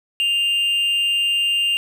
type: tone with amplitude modulation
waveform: triangle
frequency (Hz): 2800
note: F7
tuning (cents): +4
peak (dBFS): -13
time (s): 0.2-1.77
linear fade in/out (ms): 0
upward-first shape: sine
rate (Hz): 281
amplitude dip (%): 40
effects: none